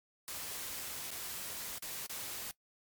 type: noise with dropouts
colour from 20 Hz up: white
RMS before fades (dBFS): -42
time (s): 0.28-2.51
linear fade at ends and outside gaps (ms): 0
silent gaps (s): 1.106-1.114 / 1.783-1.824 / 2.064-2.096
effects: noise-tail reverb RT60 0.1 s tail -20 dB re dry + MP3 96 kbps